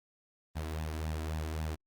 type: tone with flanger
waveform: sawtooth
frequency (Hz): 78.4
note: D#2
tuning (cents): +14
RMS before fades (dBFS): -36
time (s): 0.55-1.76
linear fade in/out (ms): 20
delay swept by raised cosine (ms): 1.1 to 3.1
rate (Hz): 3.7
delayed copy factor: +0.6
effects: Opus 32 kbps